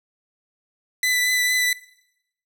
sawtooth tone with vibrato, 1994 Hz, B6, 16 cents sharp, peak -15 dBFS, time 1.03-1.73 s, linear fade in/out 2 ms, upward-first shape triangle, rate 4.4 Hz, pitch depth 17 cents each way, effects noise-tail reverb RT60 0.8 s tail -20 dB re dry

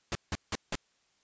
pink noise bursts, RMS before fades -32 dBFS, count 4, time 0.12-0.754 s, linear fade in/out 0 ms, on 31 ms, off 170 ms, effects white hiss -71 dBFS RMS until 1.23 s + resampled to 16000 Hz

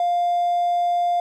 triangle tone with hard clipping, 701 Hz, F5, 6 cents sharp, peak -18 dBFS, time 0-1.2 s, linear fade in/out 2 ms, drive 4 dB, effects none

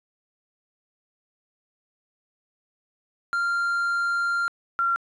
triangle / sine tone pair in turn, 1390 / 1374 Hz, F6 / F6, -9 / -29 cents, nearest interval unison, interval 20 cents, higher first, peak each -20 dBFS, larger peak neither, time 3.33-4.48 / 4.79-4.96 s, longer first, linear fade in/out 0 ms, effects resampled to 24000 Hz + 10-bit

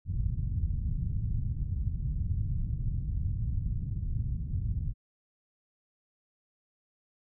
white low-pass noise, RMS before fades -31 dBFS, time 0.05-4.94 s, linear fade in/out 50 ms, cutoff 120 Hz, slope 24 dB/octave, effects none

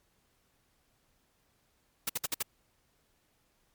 white noise bursts, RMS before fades -31 dBFS, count 5, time 2.07-2.426 s, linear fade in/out 5 ms, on 24 ms, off 59 ms, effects pink hiss -72 dBFS RMS until 3.74 s + MP3 96 kbps

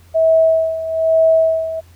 sine tone with tremolo, 647 Hz, E5, 32 cents flat, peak -8 dBFS, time 0.14-1.81 s, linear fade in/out 20 ms, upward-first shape sine, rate 1.1 Hz, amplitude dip 75%, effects added 85 Hz sine -43 dBFS peak until 1.95 s + pink hiss -52 dBFS RMS until 1.95 s

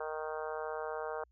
harmonic tone, 155.56 Hz, D#3, in tune, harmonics 3 / 4 / 5 / 6 / 7 / 8 / 9 / 10, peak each -40 / -42 / -44 / -46 / -47 / -48 / -49 / -50 dBFS, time 0-1.24 s, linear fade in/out 5 ms, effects added 60 Hz sine -65 dBFS peak until 1.31 s

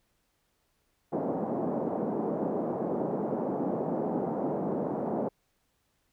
pink band-pass noise, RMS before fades -31 dBFS, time 1.12-5.29 s, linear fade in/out 10 ms, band 190 to 760 Hz, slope 24 dB/octave, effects pink hiss -74 dBFS RMS until 6.12 s

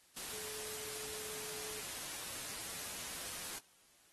sine tone in noise, 430 Hz, A4, 40 cents flat, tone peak -52 dBFS, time 0.32-1.81 s, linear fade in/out 10 ms, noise white, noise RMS -44 dBFS, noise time 0.16-3.59 s, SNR -11 dB, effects white hiss -67 dBFS RMS until 4.12 s + AAC 32 kbps

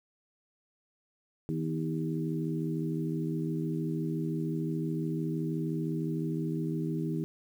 harmonic tone with a mistuned harmonic, 79.7 Hz, D#2, 42 cents sharp, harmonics 2 / 3 / 4 / 5, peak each -32 / -37 / -35 / -40 dBFS, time 1.49-7.24 s, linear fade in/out 0 ms, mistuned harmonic 3, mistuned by +44 cents, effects 10-bit

